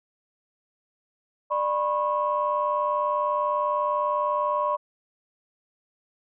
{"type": "tone cluster", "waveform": "sine", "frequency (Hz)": [594, 986, 1086], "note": ["D5", "B5", "C#6"], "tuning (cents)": [20, -3, -36], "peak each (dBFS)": -26, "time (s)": [1.5, 4.77], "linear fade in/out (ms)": 20, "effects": ["tanh soft clip ceiling -13 dBFS"]}